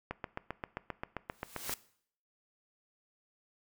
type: click train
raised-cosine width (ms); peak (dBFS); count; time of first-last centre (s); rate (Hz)
0.5; -21; 13; 0.11-1.695; 7.57
type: noise with exponential growth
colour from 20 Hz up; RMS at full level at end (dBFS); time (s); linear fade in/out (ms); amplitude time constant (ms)
white; -35; 1.29-1.74; 1; 97
effects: noise-tail reverb RT60 0.6 s tail -19 dB re dry